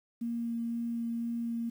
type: tone with vibrato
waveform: sine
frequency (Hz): 233.1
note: A#3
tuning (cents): 0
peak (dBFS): -31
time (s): 0.21-1.7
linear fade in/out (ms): 10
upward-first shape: sine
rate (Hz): 2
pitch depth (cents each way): 8
effects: 10-bit